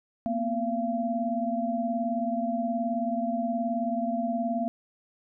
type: tone cluster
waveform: sine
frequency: 231.4 / 250.2 / 682 Hz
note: A#3 / B3 / F5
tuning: -13 / +23 / -41 cents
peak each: -30 / -32 / -29 dBFS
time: 0.26-4.68 s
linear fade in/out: 0 ms
effects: none